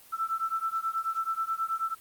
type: beating tone pair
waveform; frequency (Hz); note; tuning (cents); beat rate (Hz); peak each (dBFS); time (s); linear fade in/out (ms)
sine; 1324 / 1333.3; E6 / E6; +7 / +19; 9.3; -31; 0.12-1.95; 20
effects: white hiss -54 dBFS RMS until 2 s + Opus 32 kbps